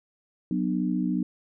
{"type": "chord", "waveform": "sine", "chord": "B minor", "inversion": "second", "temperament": "equal with one note detuned", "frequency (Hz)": [185, 246.9, 301.4], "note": ["F#3", "B3", "D4"], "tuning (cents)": [0, 0, 45], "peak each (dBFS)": [-27, -28, -29], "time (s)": [0.51, 1.23], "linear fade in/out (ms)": 2, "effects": []}